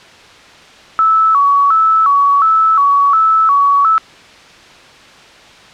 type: tone with vibrato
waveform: sine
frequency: 1215 Hz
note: D#6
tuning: 42 cents flat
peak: -7 dBFS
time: 0.99-3.98 s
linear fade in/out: 0 ms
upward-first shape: square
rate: 1.4 Hz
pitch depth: 130 cents each way
effects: white hiss -39 dBFS RMS until 5.73 s + low-pass 4000 Hz 12 dB/octave